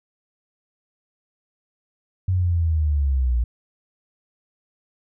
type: linear sweep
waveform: sine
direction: down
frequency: 94.1 to 57.4 Hz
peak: -17 dBFS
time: 2.28-3.44 s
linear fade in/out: 5 ms
effects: none